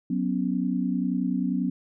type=chord; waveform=sine; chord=F# suspended fourth; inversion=none; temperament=equal; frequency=185 / 246.9 / 277.2 Hz; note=F#3 / B3 / C#4; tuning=0 / 0 / 0 cents; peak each=-27 / -27 / -29 dBFS; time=0.1-1.7 s; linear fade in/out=5 ms; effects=none